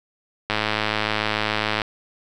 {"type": "click train", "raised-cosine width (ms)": 0.3, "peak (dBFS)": -5, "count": 142, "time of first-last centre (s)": [0.5, 1.818], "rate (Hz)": 107, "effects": []}